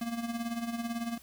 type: tone with tremolo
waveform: square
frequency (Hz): 233.1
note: A#3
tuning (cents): 0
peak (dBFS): -31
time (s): 0.01-1.18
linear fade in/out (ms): 5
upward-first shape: sine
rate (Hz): 18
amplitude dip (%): 65
effects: added 60 Hz sine -62 dBFS peak until 1.22 s + white hiss -57 dBFS RMS until 1.22 s